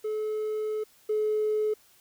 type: tone pair in turn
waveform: triangle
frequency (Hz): 430 / 427.8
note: A4 / A4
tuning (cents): -40 / -49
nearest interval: unison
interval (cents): 9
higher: first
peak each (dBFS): -25 / -20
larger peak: second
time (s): 0.04-0.84 / 1.09-1.74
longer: first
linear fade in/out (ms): 10
effects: tanh soft clip ceiling -21 dBFS + white hiss -60 dBFS RMS until 2 s